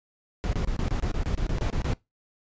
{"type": "noise bursts", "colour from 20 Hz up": "brown", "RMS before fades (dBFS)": -26, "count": 13, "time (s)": [0.44, 1.935], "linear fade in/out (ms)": 0, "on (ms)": 91, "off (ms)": 26, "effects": ["noise-tail reverb RT60 0.2 s tail -22 dB re dry", "resampled to 16000 Hz"]}